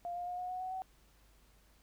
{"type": "tone with pitch steps", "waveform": "sine", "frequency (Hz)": [698.5, 707.4, 716.5, 725.6, 734.9, 744.3, 753.8], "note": ["F5", "F5", "F5", "F#5", "F#5", "F#5", "F#5"], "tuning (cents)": [0, 22, 44, -34, -12, 10, 32], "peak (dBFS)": -37, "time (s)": [0.05, 0.82], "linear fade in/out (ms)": 0, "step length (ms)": 110, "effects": ["added 50 Hz sine -65 dBFS peak until 1.82 s", "pink hiss -68 dBFS RMS until 1.82 s"]}